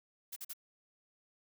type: noise bursts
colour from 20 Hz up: blue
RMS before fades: -43 dBFS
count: 3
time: 0.32-0.535 s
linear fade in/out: 10 ms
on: 43 ms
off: 43 ms
effects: none